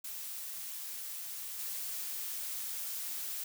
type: noise with level steps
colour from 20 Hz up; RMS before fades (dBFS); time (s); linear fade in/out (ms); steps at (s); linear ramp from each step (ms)
blue; -42 / -39; 0.04-3.44; 5; 1.59; 2
effects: none